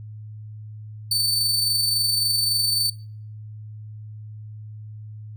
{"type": "tone with amplitude modulation", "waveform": "sawtooth", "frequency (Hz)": 4538, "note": "C#8", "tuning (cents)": 40, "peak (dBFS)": -15, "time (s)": [1.11, 2.9], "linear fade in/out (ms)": 5, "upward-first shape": "sine", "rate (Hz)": 23.6, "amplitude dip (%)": 35, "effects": ["noise-tail reverb RT60 0.5 s tail -23 dB re dry", "added 107 Hz sine -35 dBFS peak until 5.36 s"]}